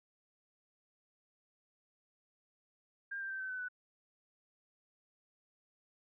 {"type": "tone with pitch steps", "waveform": "sine", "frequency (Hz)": [1601, 1578, 1555.4, 1533.1, 1511.1, 1489.5], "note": ["G6", "G6", "G6", "G6", "F#6", "F#6"], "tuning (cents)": [36, 11, -14, -39, 36, 11], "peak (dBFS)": -38, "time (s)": [3.11, 3.686], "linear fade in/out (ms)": 10, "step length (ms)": 96, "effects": []}